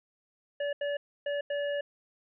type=tone bursts at uneven times; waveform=square; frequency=575 Hz; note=D5; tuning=37 cents flat; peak=-30 dBFS; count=4; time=0.6-0.73 / 0.81-0.97 / 1.26-1.41 / 1.5-1.81 s; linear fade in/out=5 ms; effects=resampled to 8000 Hz + 12-bit